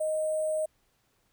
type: tone with sample-and-hold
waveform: sine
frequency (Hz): 624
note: D#5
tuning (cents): +5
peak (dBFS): -26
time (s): 0-0.66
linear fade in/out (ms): 10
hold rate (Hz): 8820
effects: pink hiss -71 dBFS RMS until 1.32 s